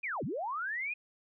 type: linear two-way sweep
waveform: sine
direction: down then up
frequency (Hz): 2517 to 110 to 2517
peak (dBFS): -33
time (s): 0.03-0.94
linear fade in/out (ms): 10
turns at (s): 0.24
effects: none